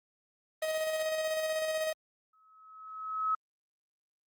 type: tone with tremolo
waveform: 45% pulse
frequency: 630 Hz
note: D#5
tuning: 21 cents sharp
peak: -29 dBFS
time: 0.62-1.93 s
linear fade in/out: 5 ms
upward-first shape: square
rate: 16 Hz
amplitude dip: 30%
type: tone with exponential growth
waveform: sine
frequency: 1285 Hz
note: E6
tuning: 45 cents flat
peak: -25 dBFS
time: 2.33-3.35 s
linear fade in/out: 5 ms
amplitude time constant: 220 ms
effects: Opus 24 kbps